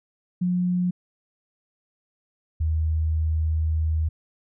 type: tone pair in turn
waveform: sine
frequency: 179.3 / 79.09 Hz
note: F3 / D#2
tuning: +46 / +29 cents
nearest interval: octave + major second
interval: 1417 cents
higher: first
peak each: -20 dBFS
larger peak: neither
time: 0.41-0.91 / 2.6-4.09 s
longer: second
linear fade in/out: 10 ms
effects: none